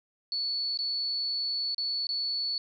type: tone with dropouts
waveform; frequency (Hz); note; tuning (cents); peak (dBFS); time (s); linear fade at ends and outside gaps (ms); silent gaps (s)
sine; 4435; C#8; 0; -28; 0.32-2.58; 1; 0.774-0.789 / 1.746-1.781 / 2.069-2.09
effects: none